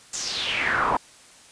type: noise with band-pass filter sweep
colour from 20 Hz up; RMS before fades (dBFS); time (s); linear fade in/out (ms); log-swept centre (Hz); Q
brown; -25; 0.13-0.97; 5; 7300 to 890; 4.8
effects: white hiss -50 dBFS RMS until 1.51 s + resampled to 22050 Hz